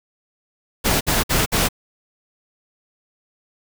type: noise bursts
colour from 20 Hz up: pink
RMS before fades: -18 dBFS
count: 4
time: 0.84-1.688 s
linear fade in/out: 20 ms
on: 170 ms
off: 56 ms
effects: none